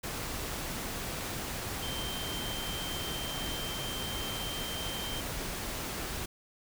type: tone in noise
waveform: sine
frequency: 3136 Hz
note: G7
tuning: in tune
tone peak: -39 dBFS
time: 1.82-5.21 s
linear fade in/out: 10 ms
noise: pink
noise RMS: -37 dBFS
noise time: 0.03-6.26 s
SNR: -5 dB
effects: none